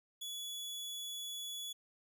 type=tone; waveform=sawtooth; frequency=3400 Hz; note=G#7; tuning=40 cents sharp; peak=-38 dBFS; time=0.21-1.73 s; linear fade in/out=10 ms; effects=none